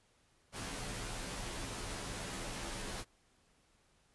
pink noise with comb filter, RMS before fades -42 dBFS, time 0.52-3.05 s, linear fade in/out 50 ms, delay 13 ms, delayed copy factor -0.8, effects pink hiss -71 dBFS RMS until 4.14 s + resampled to 24000 Hz

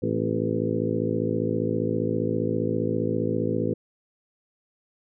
harmonic tone with a mistuned harmonic, 55 Hz, A1, in tune, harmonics 2 / 3 / 4 / 5 / 6 / 7 / 8 / 9, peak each -31 / -31 / -31 / -31 / -31 / -31 / -31 / -31 dBFS, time 0.02-3.74 s, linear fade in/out 10 ms, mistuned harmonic 5, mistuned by -65 cents, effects none

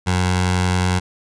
15% pulse tone with notch filter, 90.9 Hz, F#2, 30 cents flat, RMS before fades -18 dBFS, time 0.06-1 s, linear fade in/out 20 ms, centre 300 Hz, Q 0.95, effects resampled to 22050 Hz

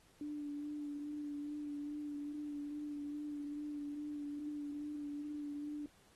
sine tone with vibrato, 293.4 Hz, D4, 2 cents flat, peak -40 dBFS, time 0.21-5.86 s, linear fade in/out 2 ms, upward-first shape sine, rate 2.4 Hz, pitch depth 22 cents each way, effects pink hiss -68 dBFS RMS until 6.15 s + AAC 32 kbps

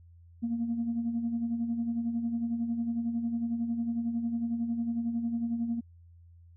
sine tone with tremolo, 233.1 Hz, A#3, in tune, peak -25 dBFS, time 0.42-5.81 s, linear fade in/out 20 ms, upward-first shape sine, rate 11 Hz, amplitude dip 55%, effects tanh soft clip ceiling -23 dBFS + added 85 Hz sine -52 dBFS peak until 6.56 s

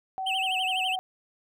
sine tone with pitch glide, 760 to 747.8 Hz, F#5 to F#5, +46 to +18 cents, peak -29 dBFS, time 0.18-0.99 s, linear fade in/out 0 ms, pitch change -28 cents, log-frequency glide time 0.43-0.53 s
triangle tone with vibrato, 2854 Hz, F7, 37 cents sharp, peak -25 dBFS, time 0.26-0.96 s, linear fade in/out 10 ms, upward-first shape sine, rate 12 Hz, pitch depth 180 cents each way
effects none

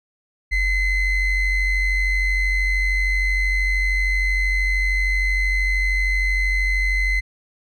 triangle ring-modulated tone, 1046.5 Hz, C6, in tune, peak -12 dBFS, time 0.51-7.21 s, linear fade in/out 20 ms, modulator 1000 Hz, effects none

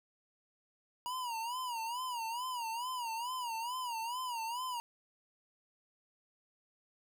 square tone with vibrato, 959 Hz, A#5, 49 cents sharp, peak -37 dBFS, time 1.06-4.8 s, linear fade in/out 0 ms, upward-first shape sine, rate 2.3 Hz, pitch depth 120 cents each way, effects none

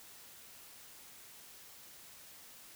silence, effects white hiss -55 dBFS RMS until 2.75 s

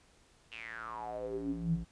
square tone with band-pass filter sweep, 56.9 Hz, A#1, 41 cents flat, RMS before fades -38 dBFS, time 0.51-1.85 s, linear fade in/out 20 ms, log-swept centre 2900 to 120 Hz, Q 9.1, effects pink hiss -65 dBFS RMS until 1.91 s + resampled to 22050 Hz

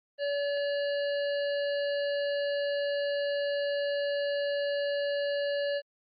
harmonic tone with a mistuned harmonic, 571 Hz, D5, 49 cents flat, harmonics 1 / 3 / 5 / 7 / 8, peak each -28 / -38 / -42 / -45 / -46 dBFS, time 0.18-5.82 s, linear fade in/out 50 ms, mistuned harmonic 7, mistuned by +52 cents, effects Opus 32 kbps

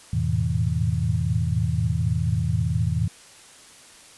sine tone cluster, 84.2 / 107.8 / 111.9 / 126.4 / 161.4 Hz, E2 / A2 / A2 / B2 / E3, +37 / -35 / +30 / +41 / -36 cents, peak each -26 / -25 / -33 / -27 / -26 dBFS, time 0.13-3.08 s, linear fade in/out 5 ms, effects white hiss -48 dBFS RMS until 4.17 s + resampled to 24000 Hz

